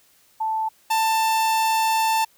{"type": "tone pair in turn", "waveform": ["sine", "45% pulse"], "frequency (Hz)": [880, 888.2], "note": ["A5", "A5"], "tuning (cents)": [0, 16], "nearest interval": "unison", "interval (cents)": 16, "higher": "second", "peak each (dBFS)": [-21, -18], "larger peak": "second", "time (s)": [[0.4, 0.69], [0.9, 2.25]], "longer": "second", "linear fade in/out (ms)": 10, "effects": ["white hiss -58 dBFS RMS until 2.37 s"]}